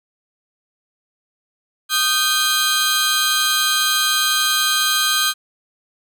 sawtooth tone cluster, 1234 / 1548 / 3226 / 4055 Hz, D#6 / G6 / G7 / B7, -15 / -22 / +49 / +45 cents, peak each -18 dBFS, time 1.89-5.34 s, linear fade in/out 50 ms, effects none

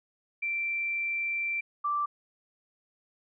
sine tone pair in turn, 2349 / 1172 Hz, D7 / D6, 0 / -4 cents, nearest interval octave, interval 1204 cents, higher first, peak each -28 / -26 dBFS, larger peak second, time 0.42-1.61 / 1.84-2.06 s, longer first, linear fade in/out 10 ms, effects none

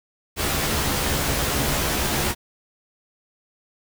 pink noise with comb filter, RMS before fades -23 dBFS, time 0.36-2.35 s, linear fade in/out 50 ms, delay 14 ms, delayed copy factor +0.65, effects none

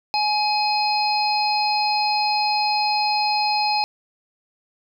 harmonic tone, 840 Hz, G#5, 19 cents sharp, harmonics 1 / 3 / 5 / 6, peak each -20 / -27 / -25 / -27 dBFS, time 0.14-3.84 s, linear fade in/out 0 ms, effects 8-bit

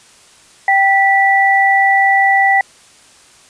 sine tone pair together, 782 / 1963.1 Hz, G5 / B6, -4 / -11 cents, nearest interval octave + major third, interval 1593 cents, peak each -11 dBFS, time 0.68-2.61 s, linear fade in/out 2 ms, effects white hiss -45 dBFS RMS until 3.49 s + resampled to 22050 Hz

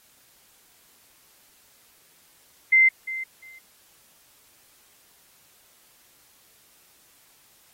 sine tone with echo, 2078 Hz, C7, 12 cents flat, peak -13 dBFS, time 2.72-2.89 s, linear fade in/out 10 ms, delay 350 ms, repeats 2, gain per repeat -15 dB, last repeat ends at 3.59 s, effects white hiss -58 dBFS RMS until 7.73 s + AAC 48 kbps

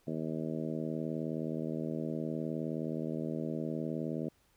harmonic tone, 79.3 Hz, D#2, 33 cents sharp, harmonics 2 / 3 / 4 / 5 / 6 / 7 / 8, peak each -39 / -38 / -40 / -43 / -45 / -45 / -46 dBFS, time 0.07-4.29 s, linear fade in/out 5 ms, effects pink hiss -70 dBFS RMS until 4.56 s

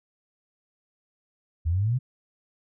sine exponential sweep, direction up, 77 to 133.6 Hz, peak -21 dBFS, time 1.65-1.99 s, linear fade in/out 20 ms, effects none

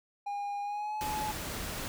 triangle tone with pitch glide, 812 to 852.9 Hz, G#5 to G#5, -39 to +46 cents, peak -31 dBFS, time 0.26-1.32 s, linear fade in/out 10 ms, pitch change +85 cents, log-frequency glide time 0.62-0.96 s
pink noise, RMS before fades -38 dBFS, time 1.01-1.88 s, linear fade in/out 0 ms
effects none

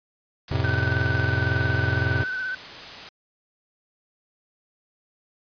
white noise, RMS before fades -38 dBFS, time 0.48-3.09 s, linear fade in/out 2 ms
square chord, F major, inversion none, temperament just, 87.31 / 109.13 / 130.96 Hz, F2 / A2 / C3, 0 / -14 / +2 cents, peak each -27 dBFS, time 0.51-2.24 s, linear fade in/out 5 ms
sine tone with vibrato, 1513 Hz, F#6, 38 cents sharp, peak -26 dBFS, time 0.64-2.55 s, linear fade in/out 5 ms, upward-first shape sine, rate 16 Hz, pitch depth 31 cents each way
effects resampled to 11025 Hz

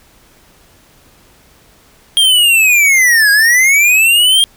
square linear two-way sweep, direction down then up, 3236 to 1622 to 3236 Hz, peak -7 dBFS, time 2.17-4.44 s, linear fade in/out 0 ms, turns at 3.31 s, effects pink hiss -47 dBFS RMS until 4.56 s

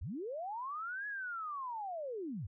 sine linear two-way sweep, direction up then down, 51.91 to 1700 to 76.5 Hz, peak -38 dBFS, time 0.01-2.47 s, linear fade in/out 10 ms, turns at 1.07 s, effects none

